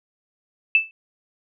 sine tone with exponential decay, 2637 Hz, E7, in tune, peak -9 dBFS, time 0.75-0.91 s, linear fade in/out 1 ms, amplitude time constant 34 ms, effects none

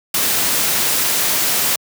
white noise, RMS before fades -17 dBFS, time 0.14-1.76 s, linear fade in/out 5 ms, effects high-pass 100 Hz 12 dB/octave

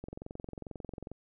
click train, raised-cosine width 2 ms, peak -28 dBFS, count 25, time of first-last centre 0.04-1.116 s, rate 22.3 Hz, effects none

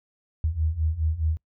sine beating tone pair, 76.4 / 81.2 Hz, D#2 / E2, -31 / -26 cents, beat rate 4.8 Hz, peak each -27 / -24 dBFS, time 0.44-1.37 s, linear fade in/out 0 ms, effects noise-tail reverb RT60 0.1 s tail -25 dB re dry

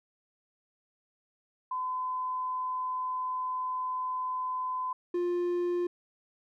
sine / triangle tone pair in turn, 1017 / 351.8 Hz, C6 / F4, -50 / +13 cents, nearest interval octave + tritone, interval 1837 cents, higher first, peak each -30 / -25 dBFS, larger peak second, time 1.71-4.93 / 5.14-5.87 s, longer first, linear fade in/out 5 ms, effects none

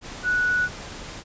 sine tone in noise, 1473 Hz, F#6, 8 cents flat, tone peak -19 dBFS, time 0.23-0.69 s, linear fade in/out 50 ms, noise pink, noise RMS -37 dBFS, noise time 0.01-1.24 s, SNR +15 dB, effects resampled to 16000 Hz

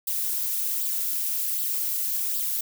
violet noise with flanger, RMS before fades -27 dBFS, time 0.07-2.61 s, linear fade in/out 5 ms, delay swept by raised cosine 0.23 to 4.23 ms, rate 1.3 Hz, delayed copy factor +0.55, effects none

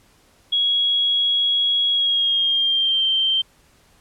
sine tone with pitch glide, 3322 to 3136 Hz, G#7 to G7, 0 to 0 cents, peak -16 dBFS, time 0.52-3.42 s, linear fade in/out 10 ms, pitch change -100 cents, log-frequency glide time 1.9-3.06 s, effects pink hiss -56 dBFS RMS until 4 s + low-pass 12000 Hz 12 dB/octave

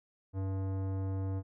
sine tone with tanh clipping, 96 Hz, G2, 36 cents flat, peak -34 dBFS, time 0.33-1.43 s, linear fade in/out 50 ms, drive 17 dB, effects none

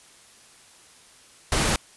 pink noise, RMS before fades -22 dBFS, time 1.52-1.76 s, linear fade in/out 2 ms, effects white hiss -52 dBFS RMS until 1.96 s + resampled to 24000 Hz

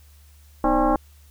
sine tone with frequency modulation, 246.9 Hz, B3, in tune, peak -16 dBFS, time 0.64-0.96 s, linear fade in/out 2 ms, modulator 278 Hz, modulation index 3.1, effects added 73 Hz sine -48 dBFS peak until 1.3 s + white hiss -58 dBFS RMS until 1.3 s

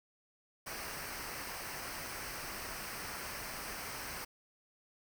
pink noise with comb filter, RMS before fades -43 dBFS, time 0.66-4.25 s, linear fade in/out 10 ms, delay 0.28 ms, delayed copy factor -0.6, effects none

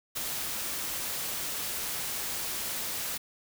white noise with ADSR envelope, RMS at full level -31 dBFS, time 0.15-3.18 s, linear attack 21 ms, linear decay 4 ms, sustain -3 dB, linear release 11 ms, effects none

